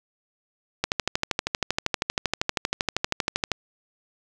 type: click train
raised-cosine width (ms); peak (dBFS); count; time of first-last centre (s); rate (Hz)
0.2; -5; 35; 0.84-3.517; 12.7
effects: none